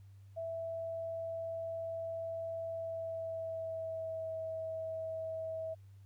sine tone with pitch glide, 659.3 to 645.7 Hz, E5 to E5, 0 to -36 cents, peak -37 dBFS, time 0.36-5.75 s, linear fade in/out 20 ms, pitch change -36 cents, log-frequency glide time 2.71-4.36 s, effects added 98 Hz sine -53 dBFS peak until 6.05 s + pink hiss -75 dBFS RMS until 6.05 s

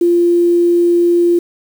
sine tone with quantisation, 346.2 Hz, F4, 15 cents flat, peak -8 dBFS, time 0.01-1.39 s, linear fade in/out 5 ms, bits 6, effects none

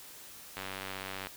click train, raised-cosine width 0.3 ms, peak -22 dBFS, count 68, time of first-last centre 0.57-1.27 s, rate 95.7 Hz, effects white hiss -50 dBFS RMS until 1.36 s

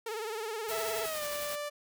sawtooth tone with vibrato, 440 Hz, A4, in tune, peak -31 dBFS, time 0.06-1.06 s, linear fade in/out 5 ms, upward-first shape sine, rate 19 Hz, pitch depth 89 cents each way
white noise with tremolo, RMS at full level -39 dBFS, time 0.68-1.56 s, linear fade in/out 10 ms, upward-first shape sine, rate 11 Hz, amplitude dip 35%
sawtooth tone with pitch glide, 659.3 to 587.4 Hz, E5 to D5, 0 to 0 cents, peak -31 dBFS, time 0.7-1.7 s, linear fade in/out 20 ms, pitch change -200 cents, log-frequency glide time 1.03-1.25 s
effects none

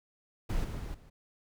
brown noise with level steps, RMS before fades -32 / -37 / -39 / -53 dBFS, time 0.49-1.1 s, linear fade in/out 10 ms, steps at 0.64 / 0.79 / 0.94 s, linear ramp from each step 5 ms, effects none

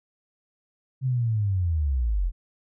sine linear sweep, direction down, 133.8 to 39.02 Hz, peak -21 dBFS, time 1.01-2.32 s, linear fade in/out 50 ms, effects none

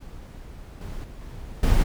brown noise with level steps, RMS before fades -40 / -34 / -40 / -38 / -19 dBFS, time 0-1.84 s, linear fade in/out 20 ms, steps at 0.81 / 1.04 / 1.21 / 1.63 s, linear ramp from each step 2 ms, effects none

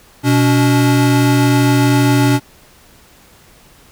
square tone pair together, 123.47 / 285.6 Hz, B2 / D4, 0 / -48 cents, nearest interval octave + minor third, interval 1452 cents, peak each -13 dBFS, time 0.23-2.4 s, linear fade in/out 50 ms, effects pink hiss -46 dBFS RMS until 3.91 s

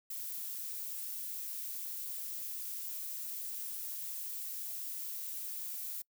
violet noise, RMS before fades -41 dBFS, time 0.1-6.02 s, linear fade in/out 5 ms, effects noise-tail reverb RT60 0.1 s tail -25 dB re dry

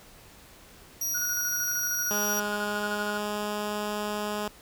sawtooth tone, 5750 Hz, F8, 50 cents sharp, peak -25 dBFS, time 1.01-2.4 s, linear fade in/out 5 ms
triangle tone with tremolo, 1445 Hz, F#6, 41 cents flat, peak -29 dBFS, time 1.14-3.18 s, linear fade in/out 10 ms, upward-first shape square, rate 13 Hz, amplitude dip 50%
10% pulse tone with pitch glide, 207.7 to 209 Hz, G#3 to G#3, 0 to +11 cents, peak -21 dBFS, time 2.11-4.48 s, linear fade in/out 0 ms, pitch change +11 cents, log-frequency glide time 2.62-3.83 s
effects pink hiss -52 dBFS RMS until 4.61 s

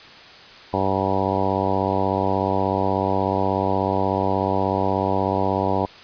harmonic tone, 96.5 Hz, G2, 27 cents flat, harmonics 1 / 2 / 3 / 4 / 5 / 6 / 7 / 8 / 9 / 10, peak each -28 / -28 / -28 / -28 / -28 / -28 / -28 / -28 / -28 / -28 dBFS, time 0.73-5.86 s, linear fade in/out 5 ms, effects white hiss -43 dBFS RMS until 6.03 s + resampled to 11025 Hz

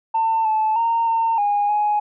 sine tone with pitch steps, 897 / 870 / 921 / 910 / 820 / 836 Hz, A5 / A5 / A#5 / A#5 / G#5 / G#5, +33 / -20 / -21 / -42 / -22 / +11 cents, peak -15 dBFS, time 0.14-2 s, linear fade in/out 10 ms, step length 310 ms, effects tanh soft clip ceiling -12 dBFS

